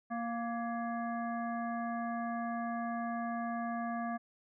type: harmonic tone with a mistuned harmonic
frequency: 233.1 Hz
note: A#3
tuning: in tune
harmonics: 1 / 3 / 5 / 7 / 9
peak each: -37 / -38 / -43 / -46 / -57 dBFS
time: 0.1-4.18 s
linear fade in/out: 20 ms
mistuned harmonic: 7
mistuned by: +45 cents
effects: none